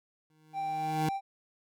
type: tone with exponential growth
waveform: 25% pulse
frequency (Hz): 155.56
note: D#3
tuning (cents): 0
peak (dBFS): -23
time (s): 0.3-1.09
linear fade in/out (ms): 2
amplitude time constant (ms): 170
type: tone with vibrato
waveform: triangle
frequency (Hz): 784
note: G5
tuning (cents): 0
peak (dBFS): -29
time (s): 0.53-1.21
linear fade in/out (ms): 50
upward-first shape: triangle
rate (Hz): 19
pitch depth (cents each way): 12
effects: none